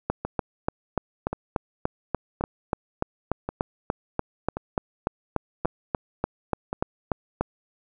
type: two click trains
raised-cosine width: 1 ms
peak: -9 / -14 dBFS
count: 26 / 7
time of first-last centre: 0.1-7.41 / 0.25-6.729 s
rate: 3.42 / 0.926 Hz
effects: none